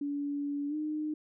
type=tone with pitch glide; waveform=sine; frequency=286.4 to 305.2 Hz; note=D4 to D#4; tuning=-43 to -33 cents; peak=-31 dBFS; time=0.01-1.14 s; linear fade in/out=5 ms; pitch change=+110 cents; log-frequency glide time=0.68-0.75 s; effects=none